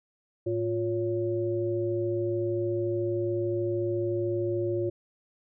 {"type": "tone cluster", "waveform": "sine", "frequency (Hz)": [109.5, 352.6, 561], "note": ["A2", "F4", "C#5"], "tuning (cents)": [-8, 17, 21], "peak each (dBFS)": [-33, -27, -34], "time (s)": [0.46, 4.9], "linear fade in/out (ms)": 10, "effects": []}